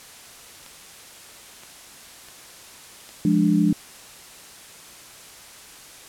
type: clicks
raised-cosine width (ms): 0.2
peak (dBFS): -26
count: 4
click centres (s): 0.663 / 1.635 / 2.286 / 3.091
type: chord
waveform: sine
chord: D diminished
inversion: first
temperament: equal with one note detuned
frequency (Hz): 174.61 / 207.7 / 294.7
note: F3 / Ab3 / D4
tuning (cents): 0 / 0 / +6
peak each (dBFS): -20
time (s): 3.25-3.73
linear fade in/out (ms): 2
effects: white hiss -44 dBFS RMS until 6.08 s + low-pass 11000 Hz 12 dB/octave